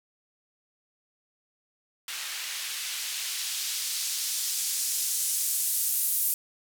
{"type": "noise with band-pass filter sweep", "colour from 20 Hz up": "blue", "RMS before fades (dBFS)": -30, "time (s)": [2.08, 6.34], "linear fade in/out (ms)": 2, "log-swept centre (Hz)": [2000, 12000], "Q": 0.87, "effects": []}